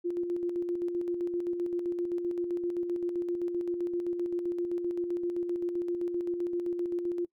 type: tone with tremolo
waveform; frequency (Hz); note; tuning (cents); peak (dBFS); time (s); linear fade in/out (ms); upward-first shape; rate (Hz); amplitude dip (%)
sine; 349.2; F4; 0; -27; 0.04-7.26; 20; square; 7.7; 40
effects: noise-tail reverb RT60 0.1 s tail -23 dB re dry